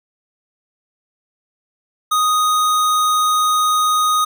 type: tone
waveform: square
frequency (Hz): 1244.5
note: D#6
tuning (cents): 0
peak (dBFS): -14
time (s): 2.11-4.25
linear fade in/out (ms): 10
effects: none